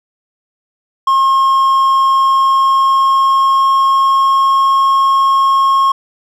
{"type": "tone with pitch glide", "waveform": "triangle", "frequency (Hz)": [1075, 1083.7], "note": ["C6", "C#6"], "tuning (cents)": [47, -40], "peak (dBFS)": -6, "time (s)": [1.07, 5.92], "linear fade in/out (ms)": 5, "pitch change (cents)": 13, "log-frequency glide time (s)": [2.12, 4.86], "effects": []}